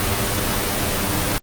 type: noise with comb filter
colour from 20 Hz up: pink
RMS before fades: -21 dBFS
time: 0-1.38 s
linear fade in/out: 0 ms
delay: 10 ms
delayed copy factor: +0.7
effects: Opus 32 kbps